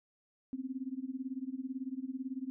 sine tone with tremolo, 261.6 Hz, C4, in tune, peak -33 dBFS, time 0.53-2.5 s, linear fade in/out 0 ms, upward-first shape sine, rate 18 Hz, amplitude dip 90%, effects none

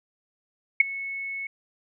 sine tone with ADSR envelope, 2201 Hz, C#7, 13 cents flat, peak -9 dBFS, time 0.8-1.47 s, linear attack 5 ms, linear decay 13 ms, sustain -21 dB, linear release 4 ms, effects none

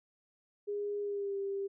sine tone with pitch glide, 410 to 395.1 Hz, G#4 to G4, -22 to +14 cents, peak -33 dBFS, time 0.67-1.68 s, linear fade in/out 20 ms, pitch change -64 cents, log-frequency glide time 1.01-1.37 s, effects none

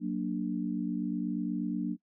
sine chord, Gb augmented, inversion none, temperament equal, 185 / 233.1 / 293.7 Hz, Gb3 / Bb3 / D4, 0 / 0 / 0 cents, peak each -34 dBFS, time 0-1.97 s, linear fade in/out 50 ms, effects noise-tail reverb RT60 0.1 s tail -25 dB re dry

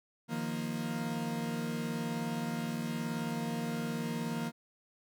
40% pulse chord, Eb suspended second, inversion none, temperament equal, 155.56 / 174.61 / 233.1 Hz, Eb3 / F3 / Bb3, 0 / 0 / 0 cents, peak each -39 / -39 / -35 dBFS, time 0.28-4.52 s, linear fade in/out 50 ms, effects none

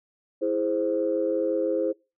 sine chord, E augmented, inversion none, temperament equal, 329.6 / 415.3 / 523.3 Hz, E4 / G#4 / B#4, 0 / 0 / 0 cents, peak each -27 / -28 / -25 dBFS, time 0.41-1.93 s, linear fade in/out 20 ms, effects noise-tail reverb RT60 0.3 s tail -26 dB re dry + tanh soft clip ceiling -13 dBFS

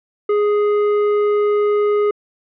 sine tone with tanh clipping, 415.3 Hz, G#4, in tune, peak -15 dBFS, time 0.29-2.11 s, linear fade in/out 5 ms, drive 12 dB, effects low-pass 2000 Hz 12 dB/octave

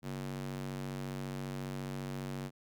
square tone with high-pass filter, 47.32 Hz, F#1, 40 cents sharp, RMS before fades -40 dBFS, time 0.02-2.51 s, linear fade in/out 50 ms, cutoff 170 Hz, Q 1.8, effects none

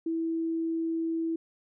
sine tone, 327.8 Hz, E4, 10 cents flat, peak -27 dBFS, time 0.06-1.36 s, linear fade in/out 5 ms, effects none

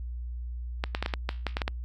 clicks, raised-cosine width 0.3 ms, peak -12 dBFS, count 10, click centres 0.839 / 0.949 / 1.026 / 1.061 / 1.138 / 1.291 / 1.467 / 1.569 / 1.618 / 1.679 s, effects added 60 Hz sine -33 dBFS peak until 1.84 s + Opus 48 kbps

